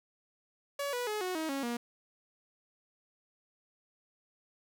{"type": "tone with pitch steps", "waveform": "sawtooth", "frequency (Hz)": [566, 489.9, 424, 367, 317.7, 274.9, 238], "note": ["C#5", "B4", "G#4", "F#4", "D#4", "C#4", "A#3"], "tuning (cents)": [36, -14, 36, -14, 36, -14, 36], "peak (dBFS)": -29, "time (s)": [0.79, 1.77], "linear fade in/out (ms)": 5, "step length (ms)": 140, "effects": []}